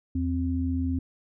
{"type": "tone pair together", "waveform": "sine", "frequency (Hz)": [82.21, 261.6], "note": ["E2", "C4"], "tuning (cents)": [-4, 0], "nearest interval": "octave + minor sixth", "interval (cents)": 2004, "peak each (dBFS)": -27, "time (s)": [0.15, 0.99], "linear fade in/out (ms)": 5, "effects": []}